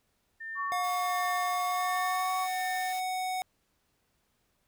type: tone with tremolo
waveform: sine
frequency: 1800 Hz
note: A6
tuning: 39 cents sharp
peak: -35 dBFS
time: 0.4-2.93 s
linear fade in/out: 10 ms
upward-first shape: sine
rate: 1.4 Hz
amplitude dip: 85%
type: tone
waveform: sine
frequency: 1122 Hz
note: C#6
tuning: 21 cents sharp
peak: -31 dBFS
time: 0.55-2.48 s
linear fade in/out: 50 ms
type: tone with pitch glide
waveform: square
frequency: 719 to 742.6 Hz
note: F#5 to F#5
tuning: -50 to +6 cents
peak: -31 dBFS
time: 0.72-3.42 s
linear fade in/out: 0 ms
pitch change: +56 cents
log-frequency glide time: 1.63-2.32 s
type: high-pass noise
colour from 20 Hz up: white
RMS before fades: -47 dBFS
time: 0.83-3.01 s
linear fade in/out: 20 ms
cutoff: 570 Hz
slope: 12 dB/octave
effects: pink hiss -74 dBFS RMS until 4.67 s

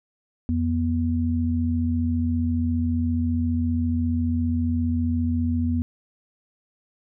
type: tone pair together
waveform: sine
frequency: 85.91 / 243 Hz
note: F2 / B3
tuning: -28 / -28 cents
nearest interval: octave + tritone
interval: 1800 cents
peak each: -23 dBFS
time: 0.49-5.82 s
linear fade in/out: 0 ms
effects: none

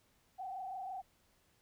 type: tone with frequency modulation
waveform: sine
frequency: 758 Hz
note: F#5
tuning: 42 cents sharp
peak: -40 dBFS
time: 0.38-1.02 s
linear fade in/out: 20 ms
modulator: 26.1 Hz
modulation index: 1.2
effects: pink hiss -72 dBFS RMS until 1.61 s

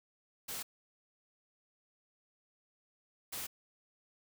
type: noise bursts at uneven times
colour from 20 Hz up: white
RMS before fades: -41 dBFS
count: 2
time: 0.48-0.63 / 3.32-3.47 s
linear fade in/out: 10 ms
effects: none

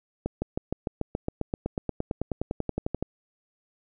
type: accelerating click train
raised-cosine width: 2 ms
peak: -14 dBFS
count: 25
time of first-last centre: 0.26-3.026 s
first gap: 160 ms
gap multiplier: 0.97
effects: none

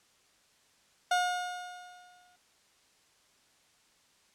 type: tone with exponential decay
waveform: 30% pulse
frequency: 719 Hz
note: F#5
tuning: 50 cents flat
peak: -21 dBFS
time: 1.11-2.36 s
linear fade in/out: 5 ms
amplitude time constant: 270 ms
effects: white hiss -66 dBFS RMS until 4.34 s + low-pass 8000 Hz 12 dB/octave

